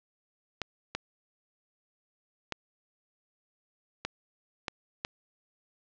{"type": "clicks", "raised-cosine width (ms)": 0.2, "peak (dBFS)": -14, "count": 6, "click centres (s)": [0.617, 0.95, 2.523, 4.05, 4.682, 5.049], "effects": ["low-pass 5000 Hz 12 dB/octave"]}